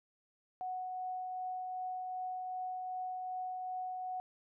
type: tone with tremolo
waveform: sine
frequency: 739 Hz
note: F#5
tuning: 2 cents flat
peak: -36 dBFS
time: 0.61-4.2 s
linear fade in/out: 0 ms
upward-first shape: triangle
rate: 2.6 Hz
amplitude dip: 25%
effects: none